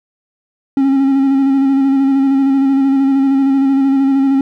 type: tone with vibrato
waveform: triangle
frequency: 271.7 Hz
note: C#4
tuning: 35 cents flat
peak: -7 dBFS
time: 0.77-4.41 s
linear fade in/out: 2 ms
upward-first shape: square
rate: 13 Hz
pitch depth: 23 cents each way
effects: none